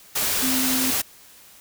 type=tone in noise; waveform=sine; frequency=259.1 Hz; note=C4; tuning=17 cents flat; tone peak=-24 dBFS; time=0.42-0.91 s; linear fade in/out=10 ms; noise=white; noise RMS=-23 dBFS; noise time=0.15-1.02 s; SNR=-4 dB; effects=white hiss -49 dBFS RMS until 1.6 s